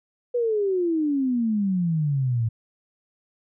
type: exponential sweep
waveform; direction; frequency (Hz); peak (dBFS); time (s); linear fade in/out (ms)
sine; down; 494.6 to 110; -20; 0.34-2.49; 10
effects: none